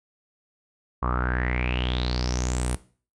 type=tone with low-pass filter sweep; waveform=sawtooth; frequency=61.74 Hz; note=B1; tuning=in tune; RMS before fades=-26 dBFS; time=1.02-2.76 s; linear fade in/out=10 ms; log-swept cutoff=1100 to 9800 Hz; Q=8.9; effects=noise-tail reverb RT60 0.4 s tail -17 dB re dry